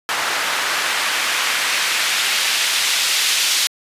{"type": "noise with band-pass filter sweep", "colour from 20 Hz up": "white", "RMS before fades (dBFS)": -19, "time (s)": [0.09, 3.67], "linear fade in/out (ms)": 0, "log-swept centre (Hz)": [1300, 3700], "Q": 0.92, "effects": ["resampled to 32000 Hz"]}